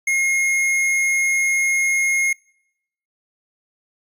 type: tone with hard clipping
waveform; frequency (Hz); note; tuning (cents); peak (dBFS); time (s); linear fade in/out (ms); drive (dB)
sine; 2149; C7; +46; -18; 0.07-2.33; 5; 13
effects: noise-tail reverb RT60 0.8 s tail -26 dB re dry + resampled to 32000 Hz